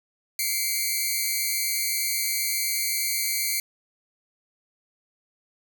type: tone pair together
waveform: 5% pulse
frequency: 2093 / 2281 Hz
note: C7 / C#7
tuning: 0 / +49 cents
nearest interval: minor second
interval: 149 cents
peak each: -17 dBFS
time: 0.39-3.6 s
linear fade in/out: 2 ms
effects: none